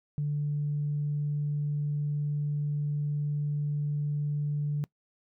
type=tone; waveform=sine; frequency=146.83 Hz; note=D3; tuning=in tune; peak=-26 dBFS; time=0.18-4.84 s; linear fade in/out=0 ms; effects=noise-tail reverb RT60 0.1 s tail -23 dB re dry + tanh soft clip ceiling -22 dBFS